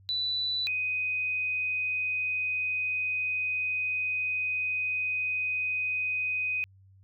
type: tone pair in turn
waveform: sine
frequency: 3973 / 2503 Hz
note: B7 / D#7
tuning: +10 / +10 cents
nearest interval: minor sixth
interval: 800 cents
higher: first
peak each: -27 dBFS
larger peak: neither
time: 0.09-0.67 / 0.67-6.64 s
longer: second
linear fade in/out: 0 ms
effects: added 96 Hz sine -54 dBFS peak until 7.03 s